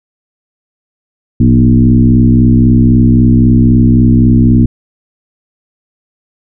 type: tone with frequency modulation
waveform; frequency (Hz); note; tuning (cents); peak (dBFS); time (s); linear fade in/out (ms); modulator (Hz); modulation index
sine; 170.1; F3; -45; -3; 1.4-4.66; 5; 63.8; 1.8
effects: none